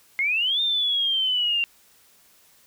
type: exponential two-way sweep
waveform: sine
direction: up then down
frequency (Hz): 2103 to 3649 to 2759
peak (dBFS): -20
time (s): 0.19-1.64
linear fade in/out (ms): 0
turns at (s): 0.61
effects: white hiss -57 dBFS RMS until 2.66 s